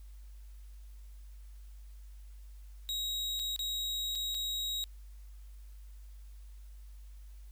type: tone with dropouts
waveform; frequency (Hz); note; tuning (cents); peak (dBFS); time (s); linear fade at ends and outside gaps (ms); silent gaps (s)
40% pulse; 3811; A#7; +38; -32; 2.89-4.84; 0; 3.393-3.397 / 3.562-3.592 / 4.152-4.156 / 4.345-4.349
effects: added 50 Hz sine -47 dBFS peak until 7.51 s + white hiss -68 dBFS RMS until 7.51 s